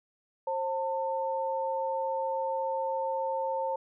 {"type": "tone pair together", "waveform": "sine", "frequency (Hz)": [533, 896.4], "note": ["C5", "A5"], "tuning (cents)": [32, 32], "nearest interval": "major sixth", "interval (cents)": 900, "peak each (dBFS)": [-31, -31], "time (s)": [0.47, 3.76], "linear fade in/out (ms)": 5, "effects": []}